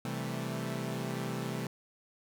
sawtooth chord, A minor seventh, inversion first, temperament equal, 130.81 / 164.81 / 196 / 220 Hz, C3 / E3 / G3 / A3, 0 / 0 / 0 / 0 cents, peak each -34 / -36 / -38 / -36 dBFS, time 0.05-1.67 s, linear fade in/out 2 ms, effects none

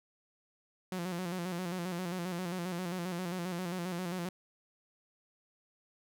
sawtooth tone with vibrato, 178.2 Hz, F3, 35 cents sharp, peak -31 dBFS, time 0.92-4.29 s, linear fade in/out 2 ms, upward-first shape square, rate 7.5 Hz, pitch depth 65 cents each way, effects none

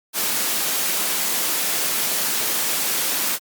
white high-pass noise, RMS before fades -22 dBFS, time 0.13-3.39 s, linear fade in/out 50 ms, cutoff 160 Hz, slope 24 dB/octave, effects Opus 48 kbps

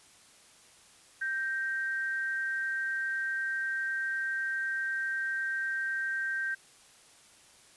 sine tone pair together, 1568 / 1864.7 Hz, G6 / A#6, 0 / 0 cents, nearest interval minor third, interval 300 cents, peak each -30 / -39 dBFS, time 1.21-6.55 s, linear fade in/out 10 ms, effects white hiss -58 dBFS RMS until 7.76 s + resampled to 24000 Hz

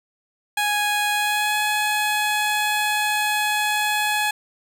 15% pulse tone with pitch glide, 830.6 to 843.7 Hz, G#5 to G#5, 0 to +27 cents, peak -13 dBFS, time 0.57-4.31 s, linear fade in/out 5 ms, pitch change +27 cents, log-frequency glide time 1.12-1.56 s, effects none

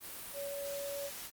sine tone in noise, 565 Hz, C#5, 33 cents sharp, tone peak -38 dBFS, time 0.33-1.11 s, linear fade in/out 50 ms, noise white, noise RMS -45 dBFS, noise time 0-1.31 s, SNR +4 dB, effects Opus 32 kbps

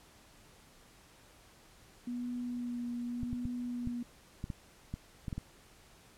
sine tone with vibrato, 242.5 Hz, B3, 31 cents flat, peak -35 dBFS, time 2.07-4.03 s, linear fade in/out 5 ms, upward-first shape sine, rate 0.87 Hz, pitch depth 16 cents each way
clicks, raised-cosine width 5 ms, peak -25 dBFS, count 10, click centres 3.232 / 3.33 / 3.454 / 3.873 / 4.441 / 4.502 / 4.94 / 5.282 / 5.328 / 5.38 s
effects pink hiss -60 dBFS RMS until 6.17 s + low-pass 12000 Hz 12 dB/octave

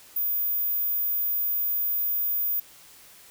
sine tone, 14890 Hz, A#9, 3 cents flat, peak -22 dBFS, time 0.16-2.6 s, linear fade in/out 5 ms, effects tanh soft clip ceiling -19 dBFS + white hiss -51 dBFS RMS until 3.3 s

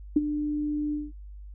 sine tone with ADSR envelope, 297.5 Hz, D4, 22 cents sharp, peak -14 dBFS, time 0.16-1.12 s, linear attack 6 ms, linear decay 30 ms, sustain -11 dB, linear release 190 ms, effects noise-tail reverb RT60 0.1 s tail -21 dB re dry + added 50 Hz sine -40 dBFS peak until 1.54 s

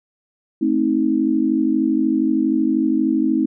sine chord, A diminished, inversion none, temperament just, 220 / 264 / 316.8 Hz, A3 / C4 / Eb4, 0 / +16 / +31 cents, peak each -22 / -19 / -18 dBFS, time 0.61-3.46 s, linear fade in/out 10 ms, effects none

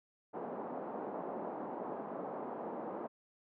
white band-pass noise, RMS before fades -42 dBFS, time 0.33-3.08 s, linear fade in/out 20 ms, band 200 to 860 Hz, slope 24 dB/octave, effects none

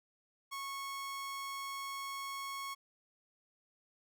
sawtooth tone, 1100 Hz, C#6, 14 cents flat, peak -36 dBFS, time 0.51-2.75 s, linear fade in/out 20 ms, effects none

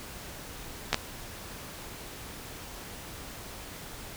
clicks, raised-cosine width 0.2 ms, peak -6 dBFS, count 2, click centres 0.93 / 0.944 s, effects pink hiss -43 dBFS RMS until 4.16 s

